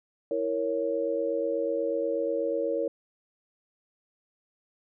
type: chord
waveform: sine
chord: A# diminished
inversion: second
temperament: equal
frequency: 329.6 / 466.2 / 554.4 Hz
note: E4 / A#4 / C#5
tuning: 0 / 0 / 0 cents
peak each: -33 / -29 / -29 dBFS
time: 0.31-2.88 s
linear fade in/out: 2 ms
effects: none